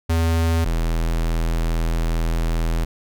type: tone pair in turn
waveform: square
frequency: 82.41 / 41.2 Hz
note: E2 / E1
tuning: 0 / 0 cents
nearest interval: octave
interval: 1200 cents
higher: first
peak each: -17 / -19 dBFS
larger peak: first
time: 0.09-0.65 / 0.65-2.85 s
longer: second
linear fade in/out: 10 ms
effects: none